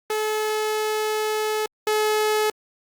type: tone pair in turn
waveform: sawtooth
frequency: 430 / 428 Hz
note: A4 / A4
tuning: -40 / -48 cents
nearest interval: unison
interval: 8 cents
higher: first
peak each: -18 / -15 dBFS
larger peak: second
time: 0.1-1.66 / 1.87-2.5 s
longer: first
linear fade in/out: 2 ms
effects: Opus 32 kbps